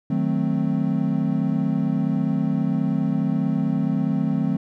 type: chord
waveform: triangle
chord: D# diminished seventh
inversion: none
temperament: equal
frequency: 155.56 / 185 / 220 / 261.6 Hz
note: D#3 / F#3 / A3 / C4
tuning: 0 / 0 / 0 / 0 cents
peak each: -23 dBFS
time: 0.1-4.57 s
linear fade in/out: 5 ms
effects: none